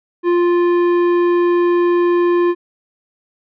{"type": "tone with tanh clipping", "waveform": "sine", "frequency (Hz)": 349.2, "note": "F4", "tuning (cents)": 0, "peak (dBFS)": -13, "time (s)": [0.23, 2.55], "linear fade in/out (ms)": 50, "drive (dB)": 12, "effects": []}